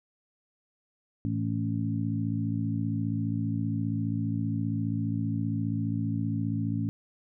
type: harmonic tone with a mistuned harmonic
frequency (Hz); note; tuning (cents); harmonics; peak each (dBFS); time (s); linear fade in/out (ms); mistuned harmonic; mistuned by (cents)
55; A1; 0; 2 / 3 / 4 / 5; -30 / -34 / -33 / -33; 1.25-6.89; 0; 5; +24
effects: none